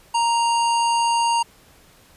harmonic tone, 932.3 Hz, A#5, in tune, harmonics 1 / 3 / 5 / 7 / 9 / 10, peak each -17 / -27 / -31 / -34 / -36 / -37 dBFS, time 0.14-1.43 s, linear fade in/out 10 ms, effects pink hiss -52 dBFS RMS until 2.16 s + resampled to 32000 Hz

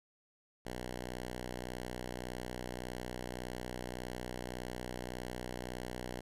5% pulse tone, 61.74 Hz, B1, in tune, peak -29 dBFS, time 0.65-6.21 s, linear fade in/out 10 ms, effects resampled to 32000 Hz

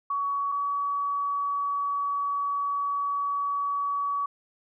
sine tone pair in turn, 1126 / 1135.1 Hz, C#6 / C#6, +27 / +41 cents, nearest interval unison, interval 14 cents, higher second, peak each -25 dBFS, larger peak neither, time 0.1-0.52 / 0.52-4.26 s, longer second, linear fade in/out 5 ms, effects none

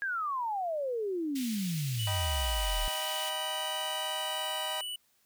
sine exponential sweep, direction down, 1661.2 to 35.03 Hz, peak -30 dBFS, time 0.02-2.88 s, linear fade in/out 0 ms
pink high-pass noise, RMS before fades -42 dBFS, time 1.35-3.3 s, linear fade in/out 10 ms, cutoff 2400 Hz, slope 24 dB/octave
square tone, 2960 Hz, F#7, in tune, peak -36 dBFS, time 1.99-4.96 s, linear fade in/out 5 ms
sawtooth chord, Eb augmented, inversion none, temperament just, 622.3 / 777.8 / 972.3 Hz, Eb5 / G5 / B5, 0 / -14 / -27 cents, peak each -35 / -36 / -35 dBFS, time 2.07-4.81 s, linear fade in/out 2 ms
effects white hiss -70 dBFS RMS until 5.25 s

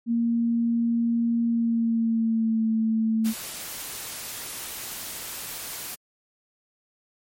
sine tone with pitch glide, 233.1 to 222.2 Hz, A#3 to A3, 0 to +17 cents, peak -20 dBFS, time 0.06-3.34 s, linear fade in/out 50 ms, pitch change -83 cents, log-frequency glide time 1.45-2.66 s
white noise, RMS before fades -35 dBFS, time 3.24-5.96 s, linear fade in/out 20 ms
effects MP3 64 kbps

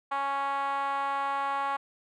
5% pulse tone with band-pass filter, 277.2 Hz, C#4, in tune, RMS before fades -30 dBFS, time 0.11-1.77 s, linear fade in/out 10 ms, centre 960 Hz, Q 7.8, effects none

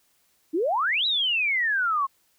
sine exponential two-way sweep, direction up then down, 293.7 to 3973 to 1064 Hz, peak -21 dBFS, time 0.53-2.07 s, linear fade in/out 20 ms, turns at 1.06 s, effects white hiss -66 dBFS RMS until 2.38 s

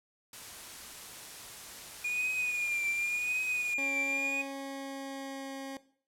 white noise, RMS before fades -46 dBFS, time 0.33-3.74 s, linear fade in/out 2 ms
triangle tone with vibrato, 2436 Hz, D#7, 37 cents flat, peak -28 dBFS, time 2.04-4.42 s, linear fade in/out 10 ms, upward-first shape triangle, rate 0.9 Hz, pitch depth 64 cents each way
20% pulse tone with pitch glide, 275.4 to 270.8 Hz, C#4 to C#4, -11 to -40 cents, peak -33 dBFS, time 3.78-5.77 s, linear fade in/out 2 ms, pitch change -29 cents, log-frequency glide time 4.08-5.57 s
effects noise-tail reverb RT60 0.5 s tail -17 dB re dry + low-pass 12000 Hz 12 dB/octave

